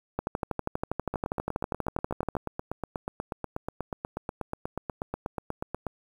two click trains, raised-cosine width 1 ms, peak -14 / -17 dBFS, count 28 / 40, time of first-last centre 0.19-2.367 / 1.14-5.867 s, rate 12.4 / 8.25 Hz, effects 8-bit

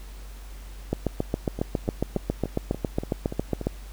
two click trains, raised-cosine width 2 ms, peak -10 / -18 dBFS, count 21 / 8, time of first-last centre 0.93-3.67 / 1.59-3.613 s, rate 7.3 / 3.46 Hz, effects added 48 Hz sine -38 dBFS peak until 3.92 s + pink hiss -50 dBFS RMS until 3.92 s

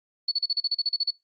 sine tone bursts, 4435 Hz, C#8, in tune, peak -21 dBFS, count 12, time 0.28-1.107 s, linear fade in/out 5 ms, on 35 ms, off 37 ms, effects noise-tail reverb RT60 0.2 s tail -22 dB re dry + Opus 24 kbps

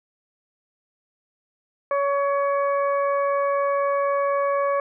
harmonic tone, 562 Hz, C#5, 24 cents sharp, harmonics 1 / 2 / 3 / 4, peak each -21 / -24 / -35 / -38 dBFS, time 1.91-4.8 s, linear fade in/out 2 ms, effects none

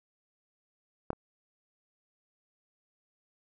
clicks, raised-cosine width 1 ms, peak -15 / -29 dBFS, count 2, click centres 1.104 / 1.131 s, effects none

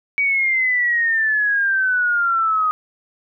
sine exponential sweep, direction down, 2274 to 1244.5 Hz, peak -15 dBFS, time 0.18-2.71 s, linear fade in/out 0 ms, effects none

